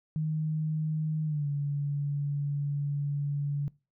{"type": "tone with pitch glide", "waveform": "sine", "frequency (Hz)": [155.56, 143.48], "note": ["D#3", "D3"], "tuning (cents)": [0, -40], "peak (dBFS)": -27, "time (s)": [0.16, 3.68], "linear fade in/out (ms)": 0, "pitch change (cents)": -140, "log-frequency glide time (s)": [1.25, 1.47], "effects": ["noise-tail reverb RT60 0.3 s tail -23 dB re dry"]}